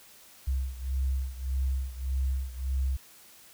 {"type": "beating tone pair", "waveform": "sine", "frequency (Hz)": [65.41, 67.11], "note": ["C2", "C2"], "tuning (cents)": [0, 45], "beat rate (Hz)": 1.7, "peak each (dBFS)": [-29, -32], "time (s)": [0.47, 2.97], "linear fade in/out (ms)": 10, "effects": ["white hiss -54 dBFS RMS until 3.53 s"]}